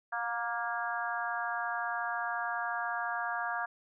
harmonic tone with a mistuned harmonic, 234.3 Hz, A#3, 9 cents sharp, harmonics 3 / 4 / 5 / 6 / 7, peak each -37 / -39 / -39 / -39 / -37 dBFS, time 0.12-3.66 s, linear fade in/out 10 ms, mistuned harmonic 3, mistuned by +18 cents, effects none

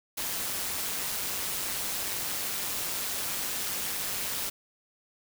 white noise with amplitude modulation, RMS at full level -30 dBFS, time 0.17-4.5 s, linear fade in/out 10 ms, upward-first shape sine, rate 195 Hz, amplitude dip 55%, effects none

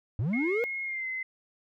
triangle linear sweep, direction up, 92.5 to 492.9 Hz, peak -24 dBFS, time 0.19-0.64 s, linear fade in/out 0 ms
sine tone with pitch glide, 2158 to 2053 Hz, C#7 to C7, -47 to -33 cents, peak -31 dBFS, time 0.33-1.23 s, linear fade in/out 5 ms, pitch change -86 cents, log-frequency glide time 0.84-1.07 s
effects none

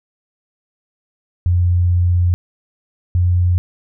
sine tone pair in turn, 88.4 / 89.01 Hz, F2 / F2, +22 / +33 cents, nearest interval unison, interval 11 cents, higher second, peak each -11 dBFS, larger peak neither, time 1.46-2.34 / 3.15-3.58 s, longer first, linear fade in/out 0 ms, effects none

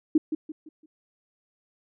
sine tone with echo, 311.1 Hz, D#4, in tune, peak -15 dBFS, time 0.15-0.18 s, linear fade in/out 5 ms, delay 170 ms, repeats 4, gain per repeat -9 dB, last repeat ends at 0.86 s, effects none

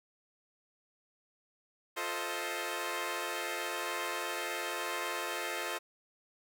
10% pulse chord, F dominant seventh, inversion none, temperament equal with one note detuned, 349.2 / 440 / 523.3 / 629.5 Hz, F4 / A4 / C5 / Eb5, 0 / 0 / 0 / +20 cents, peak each -32 dBFS, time 1.96-5.79 s, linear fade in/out 20 ms, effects none

